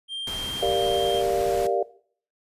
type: tone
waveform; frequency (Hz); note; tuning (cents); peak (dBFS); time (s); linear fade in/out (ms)
triangle; 3180; G7; +24; -28; 0.08-1.23; 50
type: noise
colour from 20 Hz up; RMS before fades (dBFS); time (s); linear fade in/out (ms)
pink; -36; 0.27-1.67; 2
type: chord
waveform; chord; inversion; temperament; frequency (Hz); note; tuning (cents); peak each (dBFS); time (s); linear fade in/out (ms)
sine; G minor seventh; none; equal; 392 / 466.2 / 587.3 / 698.5; G4 / Bb4 / D5 / F5; 0 / 0 / 0 / 0; -26; 0.62-1.83; 5
effects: noise-tail reverb RT60 0.5 s tail -18 dB re dry + resampled to 32000 Hz